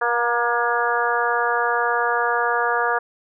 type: harmonic tone with a mistuned harmonic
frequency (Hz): 238.3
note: A#3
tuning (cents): +38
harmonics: 2 / 3 / 4 / 5 / 6 / 7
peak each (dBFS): -25 / -25 / -25 / -25 / -25 / -25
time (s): 0.01-2.99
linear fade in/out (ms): 10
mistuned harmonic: 4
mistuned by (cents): -21
effects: none